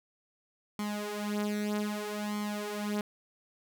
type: tone with flanger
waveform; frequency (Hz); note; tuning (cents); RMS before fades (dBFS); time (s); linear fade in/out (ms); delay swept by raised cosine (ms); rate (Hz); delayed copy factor
sawtooth; 208.5; G#3; +7; -34; 0.79-3.01; 2; 0.92 to 5.32; 0.63; +0.8
effects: none